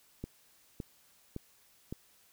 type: click train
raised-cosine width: 3 ms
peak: -25 dBFS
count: 4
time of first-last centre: 0.24-1.925 s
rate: 1.78 Hz
effects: white hiss -65 dBFS RMS until 2.32 s